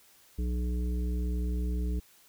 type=harmonic tone; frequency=60.6 Hz; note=B1; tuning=32 cents flat; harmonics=1 / 3 / 5 / 7; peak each=-28 / -38 / -42 / -45 dBFS; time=0.38-2 s; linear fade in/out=10 ms; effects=white hiss -60 dBFS RMS until 2.28 s